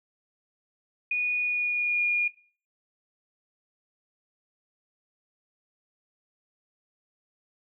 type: tone with pitch glide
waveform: sine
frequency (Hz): 2462 to 2430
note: D#7 to D#7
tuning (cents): -19 to -42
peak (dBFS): -23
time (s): 1.11-2.28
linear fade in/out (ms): 5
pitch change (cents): -23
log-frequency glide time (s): 1.39-2.02
effects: noise-tail reverb RT60 0.4 s tail -17 dB re dry